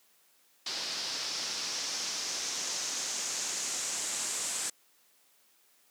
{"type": "noise with low-pass filter sweep", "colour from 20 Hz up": "white", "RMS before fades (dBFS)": -35, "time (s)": [0.66, 4.7], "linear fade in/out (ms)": 5, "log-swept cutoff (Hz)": [4800, 7900], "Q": 3.1, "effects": ["white hiss -66 dBFS RMS until 5.9 s", "high-pass 200 Hz 12 dB/octave"]}